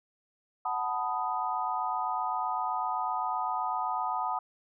sine chord, B dominant seventh, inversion second, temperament equal, 740 / 880 / 987.8 / 1244.5 Hz, F#5 / A5 / B5 / D#6, 0 / 0 / 0 / 0 cents, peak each -34 dBFS, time 0.65-4.39 s, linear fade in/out 5 ms, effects none

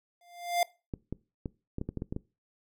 square tone with exponential growth, 698.5 Hz, F5, in tune, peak -22 dBFS, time 0.21-0.63 s, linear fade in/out 2 ms, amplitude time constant 90 ms
clicks, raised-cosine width 3 ms, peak -21 dBFS, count 10, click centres 0.938 / 1.126 / 1.458 / 1.784 / 1.814 / 1.89 / 1.973 / 2.021 / 2.125 / 2.164 s
effects noise-tail reverb RT60 0.3 s tail -22 dB re dry

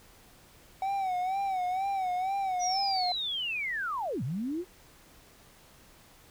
triangle tone with vibrato, 756 Hz, F#5, 37 cents sharp, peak -26 dBFS, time 0.82-3.12 s, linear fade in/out 2 ms, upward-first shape sine, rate 2.1 Hz, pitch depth 86 cents each way
sine linear two-way sweep, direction down then up, 5920 to 110 to 376.1 Hz, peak -30 dBFS, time 2.59-4.65 s, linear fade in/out 50 ms, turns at 4.23 s
effects pink hiss -57 dBFS RMS until 6.3 s

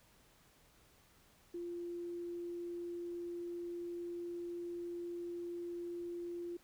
sine tone, 346.6 Hz, F4, 13 cents flat, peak -40 dBFS, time 1.54-6.57 s, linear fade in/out 5 ms, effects pink hiss -67 dBFS RMS until 6.63 s

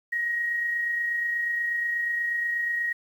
sine tone with amplitude modulation, 1888 Hz, A#6, 22 cents sharp, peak -23 dBFS, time 0.12-2.93 s, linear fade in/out 10 ms, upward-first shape sine, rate 28.3 Hz, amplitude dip 30%, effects 9-bit

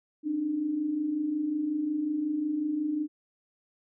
sine tone pair together, 277.2 / 302.7 Hz, C#4 / D#4, 0 / -48 cents, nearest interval major second, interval 152 cents, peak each -36 / -27 dBFS, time 0.23-3.08 s, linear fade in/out 50 ms, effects none

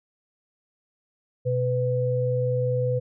sine tone pair together, 125 / 500 Hz, B2 / B4, +21 / +21 cents, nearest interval 2 octaves, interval 2400 cents, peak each -24 dBFS, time 1.45-3 s, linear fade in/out 20 ms, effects none

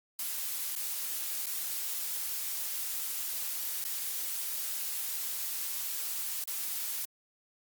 blue noise with dropouts, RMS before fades -35 dBFS, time 0.19-7.05 s, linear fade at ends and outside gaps 1 ms, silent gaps 0.752-0.762 / 1.459-1.467 / 3.84-3.85 / 6.439-6.476 s, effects Opus 48 kbps

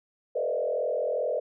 sine tone with frequency modulation, 550 Hz, C#5, 14 cents flat, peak -25 dBFS, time 0.35-1.4 s, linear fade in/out 10 ms, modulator 42.5 Hz, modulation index 2.1, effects none

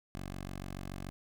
10% pulse tone, 46.9 Hz, F#1, 24 cents sharp, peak -32 dBFS, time 0.15-1.1 s, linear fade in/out 0 ms, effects none

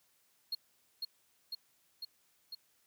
triangle tone with echo, 4291 Hz, C8, 43 cents sharp, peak -32 dBFS, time 0.52-0.55 s, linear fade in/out 5 ms, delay 500 ms, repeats 4, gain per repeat -2 dB, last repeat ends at 2.55 s, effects white hiss -72 dBFS RMS until 2.86 s + high-pass 60 Hz 12 dB/octave

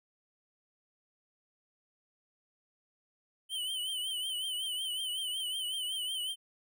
square tone with vibrato, 3049 Hz, G7, 49 cents flat, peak -34 dBFS, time 3.49-6.36 s, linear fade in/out 50 ms, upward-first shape triangle, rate 5.4 Hz, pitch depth 88 cents each way, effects none

